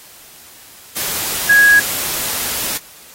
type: tone in noise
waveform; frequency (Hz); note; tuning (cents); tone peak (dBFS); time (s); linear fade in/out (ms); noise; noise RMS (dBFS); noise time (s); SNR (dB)
sine; 1657; G#6; -4; -6; 1.49-1.8; 10; white; -21; 0.96-2.78; +12
effects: white hiss -41 dBFS RMS until 3.14 s + AAC 48 kbps